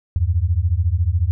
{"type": "beating tone pair", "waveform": "sine", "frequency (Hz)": [79.8, 93.8], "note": ["D#2", "F#2"], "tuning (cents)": [44, 24], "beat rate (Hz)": 14, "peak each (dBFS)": -18, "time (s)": [0.16, 1.31], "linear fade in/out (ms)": 0, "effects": []}